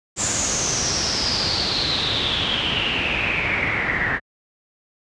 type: noise with low-pass filter sweep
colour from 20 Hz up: pink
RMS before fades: -22 dBFS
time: 0.16-4.2 s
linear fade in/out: 50 ms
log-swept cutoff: 7400 to 1800 Hz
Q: 8.4
effects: high-pass 60 Hz 12 dB/octave + resampled to 22050 Hz